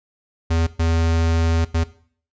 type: tone bursts at uneven times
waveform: square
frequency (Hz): 82.41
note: E2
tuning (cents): 0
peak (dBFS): -17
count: 3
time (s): 0.5-0.67 / 0.79-1.65 / 1.74-1.84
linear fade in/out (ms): 10
effects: noise-tail reverb RT60 0.5 s tail -17 dB re dry + resampled to 16000 Hz